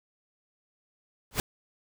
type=noise with exponential growth; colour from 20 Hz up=pink; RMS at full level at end=-21 dBFS; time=1.31-1.4 s; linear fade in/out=1 ms; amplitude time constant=18 ms; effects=none